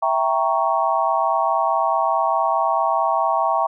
sine chord, E diminished seventh, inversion none, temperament equal, 659.3 / 784 / 932.3 / 1108.7 Hz, E5 / G5 / Bb5 / Db6, 0 / 0 / 0 / 0 cents, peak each -22 dBFS, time 0.02-3.67 s, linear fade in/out 10 ms, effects none

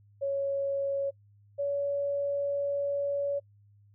sine tone pair in turn, 554.4 / 565.7 Hz, C#5 / C#5, 0 / +35 cents, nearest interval unison, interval 35 cents, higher second, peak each -27 dBFS, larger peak neither, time 0.21-1.11 / 1.58-3.4 s, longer second, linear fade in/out 20 ms, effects noise-tail reverb RT60 0.1 s tail -26 dB re dry + added 102 Hz sine -57 dBFS peak until 3.94 s

